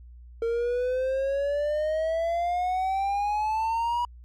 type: exponential sweep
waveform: triangle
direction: up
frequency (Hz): 456.9 to 971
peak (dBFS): -22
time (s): 0.42-4.05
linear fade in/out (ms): 2
effects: added 60 Hz sine -44 dBFS peak until 4.24 s + Opus 48 kbps

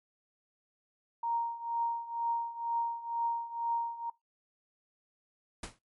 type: tone with tremolo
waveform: sine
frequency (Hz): 932.3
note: A#5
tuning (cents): 0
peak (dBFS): -27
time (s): 1.23-4.1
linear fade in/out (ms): 5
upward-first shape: triangle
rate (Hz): 2.1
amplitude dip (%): 85
type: noise with exponential decay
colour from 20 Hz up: pink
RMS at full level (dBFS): -36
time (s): 5.63-5.79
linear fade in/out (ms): 5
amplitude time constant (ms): 33
effects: noise-tail reverb RT60 0.2 s tail -22 dB re dry + MP3 48 kbps

